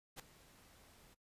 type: noise with ADSR envelope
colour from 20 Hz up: pink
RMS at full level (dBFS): -45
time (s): 0.16-1.15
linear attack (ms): 36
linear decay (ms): 3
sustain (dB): -19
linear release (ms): 21
effects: noise-tail reverb RT60 0.1 s tail -21 dB re dry + resampled to 32000 Hz